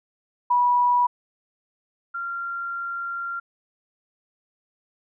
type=tone pair in turn; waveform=sine; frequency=976 / 1382.7 Hz; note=B5 / F6; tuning=-21 / -18 cents; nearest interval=tritone; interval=603 cents; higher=second; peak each=-16 / -27 dBFS; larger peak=first; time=0.5-1.07 / 2.14-3.4 s; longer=second; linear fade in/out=10 ms; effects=none